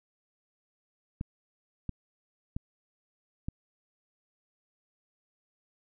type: clicks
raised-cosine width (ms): 5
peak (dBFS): -21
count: 4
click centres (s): 1.211 / 1.893 / 2.565 / 3.485
effects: none